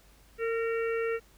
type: harmonic tone with a mistuned harmonic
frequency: 456.6 Hz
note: A#4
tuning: 36 cents flat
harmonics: 1 / 3 / 4 / 5 / 6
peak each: -28 / -38 / -40 / -42 / -44 dBFS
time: 0.38-1.2 s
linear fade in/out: 50 ms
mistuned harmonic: 4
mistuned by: +24 cents
effects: added 50 Hz sine -59 dBFS peak until 1.37 s + pink hiss -61 dBFS RMS until 1.37 s